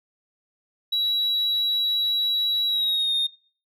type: tone with pitch glide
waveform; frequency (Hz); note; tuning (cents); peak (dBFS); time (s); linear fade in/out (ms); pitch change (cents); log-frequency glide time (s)
sine; 3898 to 3681; B7 to A#7; -23 to -23; -18; 0.92-3.27; 10; -100; 2.68-3.13
effects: noise-tail reverb RT60 0.4 s tail -21 dB re dry + tanh soft clip ceiling -19 dBFS